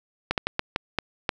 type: slowing click train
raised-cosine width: 0.3 ms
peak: -7 dBFS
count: 7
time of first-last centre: 0.31-1.292 s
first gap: 68 ms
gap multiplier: 1.35
effects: none